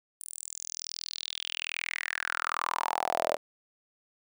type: tone with high-pass filter sweep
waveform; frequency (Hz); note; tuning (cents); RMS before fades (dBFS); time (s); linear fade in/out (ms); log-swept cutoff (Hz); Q
sawtooth; 41.2; E1; 0; -34; 0.2-3.37; 10; 9700 to 580; 5.9
effects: none